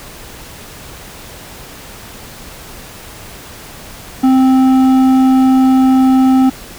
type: tone with hard clipping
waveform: sine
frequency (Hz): 261.6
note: C4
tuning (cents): 0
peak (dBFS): -8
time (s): 4.23-6.5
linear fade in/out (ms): 10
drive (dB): 8
effects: pink hiss -33 dBFS RMS until 6.78 s